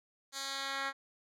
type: tone with band-pass filter sweep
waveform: 10% pulse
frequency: 273 Hz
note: C#4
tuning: 26 cents flat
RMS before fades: -38 dBFS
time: 0.32-0.93 s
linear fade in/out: 50 ms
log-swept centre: 5900 to 1900 Hz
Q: 1.2
effects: none